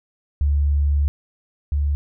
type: tone pair in turn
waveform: sine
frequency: 72 / 72.27 Hz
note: D2 / D2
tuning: -34 / -27 cents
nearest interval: unison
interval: 7 cents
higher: second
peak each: -15 / -17 dBFS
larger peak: first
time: 0.41-1.08 / 1.72-1.95 s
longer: first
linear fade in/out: 0 ms
effects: none